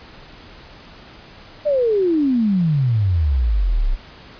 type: exponential sweep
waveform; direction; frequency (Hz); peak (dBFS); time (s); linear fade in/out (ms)
sine; down; 613 to 30.25; -14; 1.65-3.96; 20
effects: pink hiss -42 dBFS RMS until 4.39 s + resampled to 11025 Hz